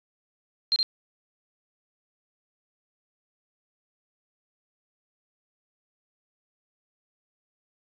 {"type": "tone with echo", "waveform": "sine", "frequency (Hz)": 4176, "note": "C8", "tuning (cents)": -4, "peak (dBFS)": -19, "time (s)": [0.72, 0.76], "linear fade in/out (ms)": 0, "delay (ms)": 69, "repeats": 1, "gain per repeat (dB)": -2, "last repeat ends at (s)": 0.829, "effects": ["resampled to 11025 Hz", "9-bit"]}